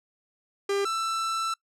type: tone pair in turn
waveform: 45% pulse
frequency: 398.9 / 1330.9 Hz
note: G4 / E6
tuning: +30 / +16 cents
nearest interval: octave + major sixth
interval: 2086 cents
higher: second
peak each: -24 / -26 dBFS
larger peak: first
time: 0.69-0.85 / 0.85-1.54 s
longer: second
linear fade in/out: 5 ms
effects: noise-tail reverb RT60 0.1 s tail -23 dB re dry + low-pass 9000 Hz 12 dB/octave